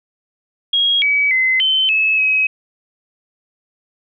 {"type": "tone with pitch steps", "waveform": "sine", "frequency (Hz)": [3284, 2279, 2050, 3074, 2592, 2546], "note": ["G#7", "C#7", "C7", "G7", "E7", "D#7"], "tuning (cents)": [-20, 47, -36, -35, -30, 39], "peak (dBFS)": -12, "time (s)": [0.73, 2.47], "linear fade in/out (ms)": 5, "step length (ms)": 290, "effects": []}